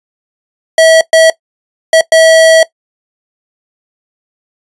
square tone bursts at uneven times, 647 Hz, E5, 32 cents flat, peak -3 dBFS, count 4, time 0.78-1.01 / 1.13-1.3 / 1.93-2.01 / 2.12-2.63 s, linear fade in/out 2 ms, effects noise-tail reverb RT60 0.1 s tail -18 dB re dry + resampled to 24000 Hz

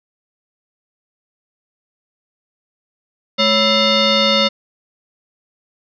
sine tone with frequency modulation, 2093 Hz, C7, in tune, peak -11 dBFS, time 3.38-4.49 s, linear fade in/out 20 ms, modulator 769 Hz, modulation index 3.1, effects none

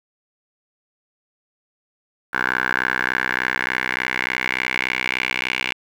10% pulse tone with band-pass filter sweep, 63.4 Hz, B1, 46 cents sharp, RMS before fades -23 dBFS, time 2.33-5.73 s, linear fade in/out 10 ms, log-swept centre 1500 to 2500 Hz, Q 4.2, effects 8-bit

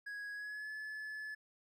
triangle tone with pitch glide, 1661.2 to 1722.8 Hz, G#6 to A6, 0 to -37 cents, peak -40 dBFS, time 0.06-1.35 s, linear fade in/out 10 ms, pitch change +63 cents, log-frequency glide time 0.33-0.7 s, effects none

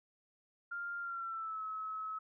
sine tone with pitch glide, 1398 to 1289.4 Hz, F6 to E6, +1 to -39 cents, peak -38 dBFS, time 0.71-2.19 s, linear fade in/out 10 ms, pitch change -140 cents, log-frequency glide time 1-1.63 s, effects none

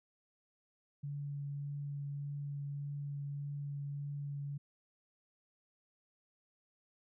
sine tone with vibrato, 142.8 Hz, D3, 48 cents flat, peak -38 dBFS, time 1.03-4.58 s, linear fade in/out 10 ms, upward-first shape triangle, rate 1.7 Hz, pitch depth 11 cents each way, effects none

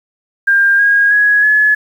sine tone with pitch steps, 1600 / 1634.6 / 1669.9 / 1705.9 Hz, G6 / G#6 / G#6 / G#6, +35 / -28 / +9 / +46 cents, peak -7 dBFS, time 0.47-1.75 s, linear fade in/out 10 ms, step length 320 ms, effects 7-bit

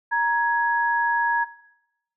sine tone pair together, 938 / 1668.1 Hz, A#5 / G#6, +11 / +7 cents, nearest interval minor seventh, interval 996 cents, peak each -22 dBFS, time 0.11-1.45 s, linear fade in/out 20 ms, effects noise-tail reverb RT60 0.8 s tail -17 dB re dry

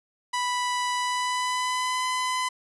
sawtooth tone with pitch glide, 987.8 to 1012.1 Hz, B5 to B5, 0 to +42 cents, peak -21 dBFS, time 0.33-2.49 s, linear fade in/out 10 ms, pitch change +42 cents, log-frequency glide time 0.95-2.04 s, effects resampled to 24000 Hz

